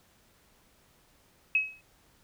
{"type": "tone with exponential decay", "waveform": "sine", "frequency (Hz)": 2561, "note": "D#7", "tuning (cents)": 49, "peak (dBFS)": -19, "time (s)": [1.55, 1.81], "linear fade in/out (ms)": 2, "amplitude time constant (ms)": 56, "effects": ["pink hiss -64 dBFS RMS until 2.23 s"]}